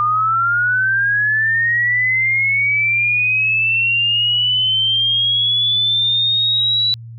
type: linear sweep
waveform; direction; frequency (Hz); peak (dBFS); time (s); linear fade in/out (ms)
sine; up; 1200 to 3951; -13; 0-6.94; 0
effects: added 115 Hz sine -31 dBFS peak until 7.18 s